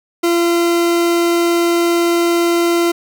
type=tone; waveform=40% pulse; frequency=342.2 Hz; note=F4; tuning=35 cents flat; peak=-11 dBFS; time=0.23-2.92 s; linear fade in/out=10 ms; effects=none